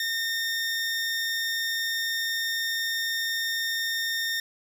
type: tone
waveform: 20% pulse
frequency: 1826 Hz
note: A#6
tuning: 36 cents flat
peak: -21 dBFS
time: 0-4.4 s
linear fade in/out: 2 ms
effects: none